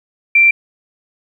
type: tone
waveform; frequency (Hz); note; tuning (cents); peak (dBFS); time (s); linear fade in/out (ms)
sine; 2355; D7; +4; -6; 0.35-0.51; 5
effects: 8-bit